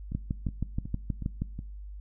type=two click trains; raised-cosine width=5 ms; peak=-17 / -24 dBFS; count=9 / 5; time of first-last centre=0.15-1.42 / 0.12-1.591 s; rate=6.3 / 2.72 Hz; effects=noise-tail reverb RT60 0.5 s tail -21 dB re dry + added 50 Hz sine -39 dBFS peak until 2 s